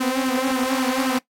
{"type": "tone with flanger", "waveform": "sawtooth", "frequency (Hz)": 260, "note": "C4", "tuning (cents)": -11, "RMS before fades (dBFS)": -22, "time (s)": [0, 1.19], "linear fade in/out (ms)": 10, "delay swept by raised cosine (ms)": [0.63, 5.73], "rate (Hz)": 3.7, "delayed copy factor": 0.7, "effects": ["noise-tail reverb RT60 0.1 s tail -17 dB re dry", "AAC 48 kbps"]}